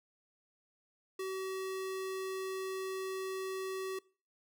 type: tone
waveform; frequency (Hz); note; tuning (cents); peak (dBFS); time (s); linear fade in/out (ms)
square; 380; F#4; +46; -37; 1.19-3.99; 5
effects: noise-tail reverb RT60 0.4 s tail -23 dB re dry